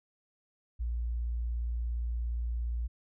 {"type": "tone", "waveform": "sine", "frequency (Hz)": 58.6, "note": "A#1", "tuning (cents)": 10, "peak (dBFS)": -30, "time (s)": [0.79, 2.88], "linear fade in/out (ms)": 20, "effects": []}